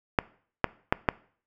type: clicks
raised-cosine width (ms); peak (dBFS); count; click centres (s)
0.5; -5; 4; 0.188 / 0.643 / 0.925 / 1.088
effects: noise-tail reverb RT60 0.5 s tail -21 dB re dry